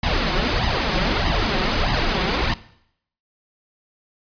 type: noise with flanger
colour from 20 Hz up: pink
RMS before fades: -20 dBFS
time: 0.03-2.54 s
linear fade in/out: 5 ms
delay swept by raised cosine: 1 to 5.5 ms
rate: 1.6 Hz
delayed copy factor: +0.8
effects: noise-tail reverb RT60 0.7 s tail -18 dB re dry + resampled to 11025 Hz